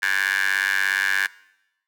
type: tone with high-pass filter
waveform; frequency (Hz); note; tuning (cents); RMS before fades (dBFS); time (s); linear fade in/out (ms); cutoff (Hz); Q
15% pulse; 97; G2; -18; -22; 0.02-1.27; 10; 1700; 7.2
effects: noise-tail reverb RT60 0.9 s tail -21 dB re dry